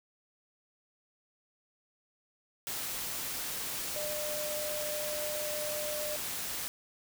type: tone in noise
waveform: sine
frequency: 601 Hz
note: D5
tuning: 40 cents sharp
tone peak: -36 dBFS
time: 3.96-6.16 s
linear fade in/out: 0 ms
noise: white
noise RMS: -37 dBFS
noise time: 2.67-6.68 s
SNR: -2 dB
effects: none